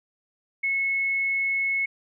sine tone, 2190 Hz, C#7, 22 cents flat, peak -22 dBFS, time 0.63-1.86 s, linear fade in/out 10 ms, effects none

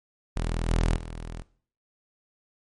sawtooth tone with level steps, 41 Hz, E1, 9 cents flat, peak -22 / -17 / -31 dBFS, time 0.36-1.42 s, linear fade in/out 0 ms, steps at 0.68 / 0.95 s, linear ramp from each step 20 ms, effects noise-tail reverb RT60 0.5 s tail -19 dB re dry + MP3 48 kbps

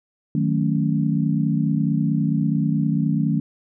sine chord, D# half-diminished seventh, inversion none, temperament equal, 155.56 / 185 / 220 / 277.2 Hz, D#3 / F#3 / A3 / C#4, 0 / 0 / 0 / 0 cents, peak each -21 / -25 / -23 / -25 dBFS, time 0.35-3.4 s, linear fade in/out 2 ms, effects none

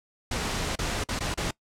pink noise with dropouts, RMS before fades -29 dBFS, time 0.31-1.51 s, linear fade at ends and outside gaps 5 ms, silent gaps 0.756-0.788 / 1.04-1.087 / 1.192-1.205 / 1.342-1.374 s, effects noise-tail reverb RT60 0.1 s tail -22 dB re dry + low-pass 8000 Hz 12 dB/octave

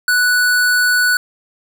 square tone, 1480 Hz, F#6, in tune, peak -12 dBFS, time 0.08-1.17 s, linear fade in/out 2 ms, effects none

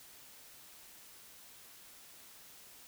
silence, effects white hiss -56 dBFS RMS until 2.87 s

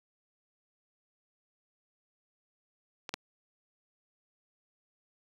clicks, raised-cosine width 0.2 ms, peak -21 / -15 dBFS, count 2, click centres 3.092 / 3.14 s, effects high-pass 60 Hz 12 dB/octave + 8-bit

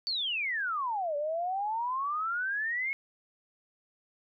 sine exponential two-way sweep, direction down then up, 4600 to 571 to 2206 Hz, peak -29 dBFS, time 0.07-2.93 s, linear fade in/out 0 ms, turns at 1.16 s, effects none

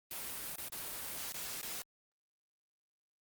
white noise with dropouts, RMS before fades -42 dBFS, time 0.11-1.82 s, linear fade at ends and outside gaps 1 ms, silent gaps 0.558-0.582 / 0.685-0.722 / 1.323-1.343 / 1.614-1.629 s, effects Opus 32 kbps

